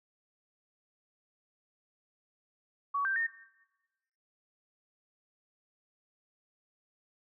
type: tone with pitch steps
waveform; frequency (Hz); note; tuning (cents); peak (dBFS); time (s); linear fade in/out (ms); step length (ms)
sine; 1128 / 1570 / 1831; C#6 / G6 / A#6; +30 / +2 / -32; -28; 2.94-3.27; 10; 110
effects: noise-tail reverb RT60 1.0 s tail -17 dB re dry